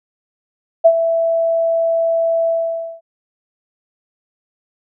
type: tone with ADSR envelope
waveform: sine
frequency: 662 Hz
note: E5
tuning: 7 cents sharp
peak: -3 dBFS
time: 0.84-3.01 s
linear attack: 18 ms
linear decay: 63 ms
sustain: -10 dB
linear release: 530 ms
effects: none